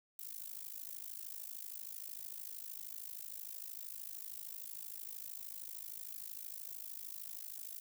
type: noise with amplitude modulation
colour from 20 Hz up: violet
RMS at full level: -43 dBFS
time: 0.19-7.8 s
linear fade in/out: 2 ms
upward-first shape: sine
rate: 53.1 Hz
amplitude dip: 95%
effects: none